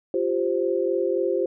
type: chord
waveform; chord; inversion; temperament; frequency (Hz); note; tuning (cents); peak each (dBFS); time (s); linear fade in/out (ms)
sine; F suspended second; none; just; 349.2 / 392.9 / 523.8; F4 / G4 / C5; 0 / +4 / +2; -25; 0.14-1.46; 2
effects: none